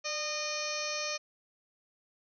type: harmonic tone with a mistuned harmonic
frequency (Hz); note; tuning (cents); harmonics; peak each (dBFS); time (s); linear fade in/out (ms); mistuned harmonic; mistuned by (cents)
612; D#5; -29; 1 / 2 / 3 / 4 / 5 / 6 / 7 / 8 / 9 / 10; -39 / -42 / -45 / -39 / -47 / -48 / -42 / -47 / -40 / -40; 0.04-1.18; 20; 1; -49
effects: none